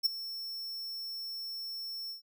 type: tone with ADSR envelope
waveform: square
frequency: 5400 Hz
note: E8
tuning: 41 cents sharp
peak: -22 dBFS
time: 0.03-2.22 s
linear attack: 29 ms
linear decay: 11 ms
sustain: -16 dB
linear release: 120 ms
effects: none